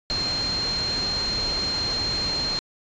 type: tone in noise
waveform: sine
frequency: 4186 Hz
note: C8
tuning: in tune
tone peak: -24 dBFS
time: 0.1-2.59 s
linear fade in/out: 0 ms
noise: pink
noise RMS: -31 dBFS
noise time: 0.1-2.59 s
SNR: +4 dB
effects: resampled to 16000 Hz